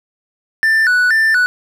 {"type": "tone with vibrato", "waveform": "triangle", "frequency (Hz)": 1622, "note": "G#6", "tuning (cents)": -41, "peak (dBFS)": -8, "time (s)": [0.63, 1.46], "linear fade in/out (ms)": 0, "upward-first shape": "square", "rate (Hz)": 2.1, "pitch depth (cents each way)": 160, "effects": []}